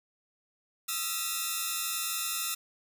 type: tone cluster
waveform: 5% pulse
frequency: 1261 / 1352 / 1933 / 3581 Hz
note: D#6 / E6 / B6 / A7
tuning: +23 / +43 / -38 / +30 cents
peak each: -25 / -23 / -31 / -28 dBFS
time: 0.88-2.55 s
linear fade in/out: 10 ms
effects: none